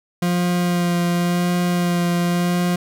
40% pulse tone with vibrato, 175.3 Hz, F3, 7 cents sharp, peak -16 dBFS, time 0.22-2.76 s, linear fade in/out 5 ms, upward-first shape sine, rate 0.92 Hz, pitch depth 15 cents each way, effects none

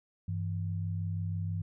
sine tone pair together, 97.64 / 163.8 Hz, G2 / E3, -6 / -11 cents, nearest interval major sixth, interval 895 cents, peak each -32 / -37 dBFS, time 0.28-1.62 s, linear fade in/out 5 ms, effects none

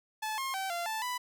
sawtooth tone with pitch steps, 866 / 1070 / 770 / 690 / 879 / 992 Hz, A5 / C6 / G5 / F5 / A5 / B5, -28 / +38 / -31 / -21 / -2 / +7 cents, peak -29 dBFS, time 0.22-1.18 s, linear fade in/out 10 ms, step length 160 ms, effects none

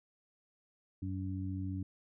harmonic tone, 94.5 Hz, F#2, 37 cents sharp, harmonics 1 / 2 / 3, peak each -37 / -43 / -41 dBFS, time 1.02-1.83 s, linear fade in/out 5 ms, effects none

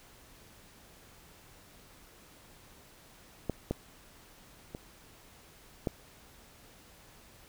clicks, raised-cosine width 2 ms, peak -17 / -17 / -26 / -16 dBFS, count 4, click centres 3.497 / 3.71 / 4.749 / 5.872 s, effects pink hiss -57 dBFS RMS until 7.48 s

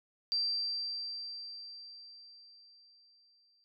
sine tone with exponential decay, 4699 Hz, D8, in tune, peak -28 dBFS, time 0.32-3.64 s, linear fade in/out 0 ms, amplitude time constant 720 ms, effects none

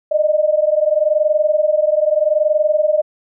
sine tone pair together, 600 / 620.8 Hz, D5 / D#5, +37 / -4 cents, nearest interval minor second, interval 59 cents, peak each -15 dBFS, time 0.11-3.02 s, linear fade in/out 10 ms, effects none

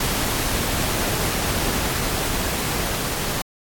pink noise with level ramp, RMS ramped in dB -22 to -25 dBFS, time 0-3.42 s, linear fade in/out 5 ms, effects AAC 64 kbps

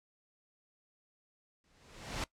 pink noise with exponential growth, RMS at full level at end -34 dBFS, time 1.64-2.24 s, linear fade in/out 1 ms, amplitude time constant 130 ms, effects noise-tail reverb RT60 0.1 s tail -20 dB re dry + low-pass 7000 Hz 12 dB/octave

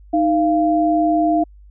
sine tone pair together, 311.1 / 690 Hz, D#4 / F5, 0 / -21 cents, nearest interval octave + major second, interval 1379 cents, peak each -16 dBFS, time 0.13-1.44 s, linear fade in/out 10 ms, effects added 50 Hz sine -41 dBFS peak until 1.7 s

